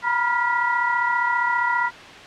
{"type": "tone cluster", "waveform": "sine", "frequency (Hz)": [950, 985, 1405, 1949], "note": ["A#5", "B5", "F6", "B6"], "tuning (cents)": [33, -5, 10, -23], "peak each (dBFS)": -24, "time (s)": [0.02, 1.91], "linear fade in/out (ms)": 50, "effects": ["white hiss -39 dBFS RMS until 2.26 s", "low-pass 3000 Hz 12 dB/octave"]}